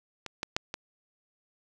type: clicks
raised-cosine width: 0.2 ms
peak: -20 / -14 / -9 / -17 dBFS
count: 4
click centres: 0.263 / 0.431 / 0.565 / 0.741 s
effects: none